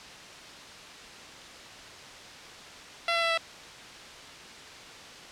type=tone with pitch steps; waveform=10% pulse; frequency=678 / 672.2 / 666.4 / 660.6 Hz; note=E5 / E5 / E5 / E5; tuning=+49 / +34 / +19 / +4 cents; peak=-16 dBFS; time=3.08-3.376 s; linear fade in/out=2 ms; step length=74 ms; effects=white hiss -45 dBFS RMS until 5.31 s + low-pass 5000 Hz 12 dB/octave